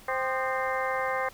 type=harmonic tone with a mistuned harmonic; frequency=261.6 Hz; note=C4; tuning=in tune; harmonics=2 / 3 / 4 / 5 / 6 / 7 / 8; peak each=-31 / -33 / -34 / -35 / -36 / -36 / -37 dBFS; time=0.08-1.29 s; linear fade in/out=5 ms; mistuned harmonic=5; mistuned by=-120 cents; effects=pink hiss -52 dBFS RMS until 1.33 s